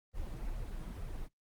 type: noise with flanger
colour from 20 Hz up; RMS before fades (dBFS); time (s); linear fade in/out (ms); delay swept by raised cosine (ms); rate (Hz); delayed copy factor
brown; -40; 0.13-1.29; 50; 1.5 to 6.6; 2.2; +0.9
effects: noise-tail reverb RT60 0.1 s tail -19 dB re dry + Opus 24 kbps